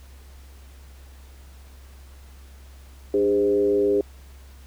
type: tone with frequency modulation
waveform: sine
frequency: 404.6 Hz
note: G#4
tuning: 45 cents flat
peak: -17 dBFS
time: 3.14-4.01 s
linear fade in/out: 2 ms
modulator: 107 Hz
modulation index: 0.73
effects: added 67 Hz sine -43 dBFS peak until 4.66 s + pink hiss -54 dBFS RMS until 4.66 s